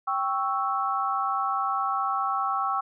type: chord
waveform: sine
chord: C# diminished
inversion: second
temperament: equal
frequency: 784 / 1108.7 / 1318.5 Hz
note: G5 / C#6 / E6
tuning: 0 / 0 / 0 cents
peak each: -29 / -28 / -28 dBFS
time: 0.07-2.81 s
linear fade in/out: 10 ms
effects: none